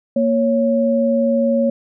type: tone pair together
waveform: sine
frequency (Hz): 233.1 / 554.4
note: A#3 / C#5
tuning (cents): 0 / 0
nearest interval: octave + minor third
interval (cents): 1500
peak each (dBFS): -16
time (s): 0.16-1.7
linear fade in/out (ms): 5
effects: none